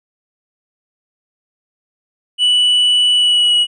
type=tone with pitch glide; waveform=triangle; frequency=2960 to 2918 Hz; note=F#7 to F#7; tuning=0 to -25 cents; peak=-8 dBFS; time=2.38-3.67 s; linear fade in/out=50 ms; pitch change=-25 cents; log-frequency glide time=3.14-3.54 s; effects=resampled to 24000 Hz